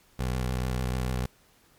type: tone with vibrato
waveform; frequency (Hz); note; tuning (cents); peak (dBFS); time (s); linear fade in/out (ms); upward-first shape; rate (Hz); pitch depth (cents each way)
20% pulse; 63; B1; +35; -22; 0.19-1.26; 5; square; 6.8; 25
effects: pink hiss -61 dBFS RMS until 1.78 s + MP3 96 kbps